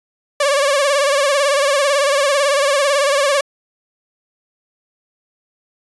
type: tone with vibrato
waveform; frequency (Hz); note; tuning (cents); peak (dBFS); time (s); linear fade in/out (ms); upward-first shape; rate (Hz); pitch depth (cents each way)
sawtooth; 564; C#5; +30; -9; 0.4-3.41; 5; sine; 18; 82
effects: resampled to 24000 Hz